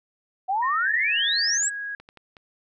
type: exponential sweep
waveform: sine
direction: up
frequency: 732 to 8110 Hz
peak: -21 dBFS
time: 0.48-1.7 s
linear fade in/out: 20 ms
type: tone with vibrato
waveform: sine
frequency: 1837 Hz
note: A#6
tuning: 26 cents flat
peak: -28 dBFS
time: 0.62-1.58 s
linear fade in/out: 10 ms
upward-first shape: sine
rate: 11 Hz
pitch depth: 11 cents each way
type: tone with pitch glide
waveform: sine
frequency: 1760 to 1651.7 Hz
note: A6 to G#6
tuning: 0 to -10 cents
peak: -29 dBFS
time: 0.85-1.95 s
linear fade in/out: 2 ms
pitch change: -110 cents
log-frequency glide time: 0.98-1.19 s
type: clicks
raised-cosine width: 0.3 ms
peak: -30 dBFS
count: 7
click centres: 1.335 / 1.474 / 1.629 / 2 / 2.089 / 2.173 / 2.368 s
effects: none